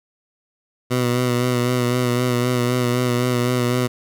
15% pulse tone with vibrato, 123.47 Hz, B2, in tune, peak -11 dBFS, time 0.9-3.88 s, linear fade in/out 20 ms, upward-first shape sine, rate 3.9 Hz, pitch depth 32 cents each way, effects none

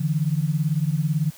sine beating tone pair, 146.4 / 164.4 Hz, D3 / E3, -5 / -4 cents, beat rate 18 Hz, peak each -22 / -23 dBFS, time 0-1.31 s, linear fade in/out 10 ms, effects white hiss -47 dBFS RMS until 1.37 s

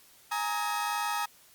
35% pulse chord, Ab suspended second, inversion none, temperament equal with one note detuned, 830.6 / 932.3 / 1269.2 Hz, Ab5 / Bb5 / Eb6, 0 / 0 / +34 cents, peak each -32 dBFS, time 0.31-1.26 s, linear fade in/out 10 ms, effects white hiss -58 dBFS RMS until 1.54 s + Opus 48 kbps

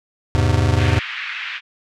square chord, E augmented, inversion none, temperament just, 82.41 / 103.01 / 128.76 Hz, E2 / G#2 / B#2, 0 / -14 / -27 cents, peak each -19 / -18 / -21 dBFS, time 0.35-0.99 s, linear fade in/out 0 ms
white band-pass noise, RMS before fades -28 dBFS, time 0.76-1.61 s, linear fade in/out 50 ms, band 1500 to 2700 Hz, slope 24 dB/octave
effects low-pass 7000 Hz 12 dB/octave

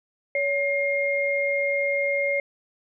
sine tone pair together, 563.1 / 2128 Hz, C#5 / C7, +27 / +29 cents, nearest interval octave + major seventh, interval 2302 cents, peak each -24 dBFS, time 0.35-2.4 s, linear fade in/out 2 ms, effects none

